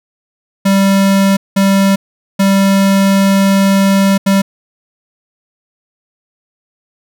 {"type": "tone bursts at uneven times", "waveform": "square", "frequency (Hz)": 195.6, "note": "G3", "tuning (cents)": -4, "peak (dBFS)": -8, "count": 4, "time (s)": [[0.65, 1.37], [1.56, 1.96], [2.39, 4.18], [4.26, 4.42]], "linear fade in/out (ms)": 10, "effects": []}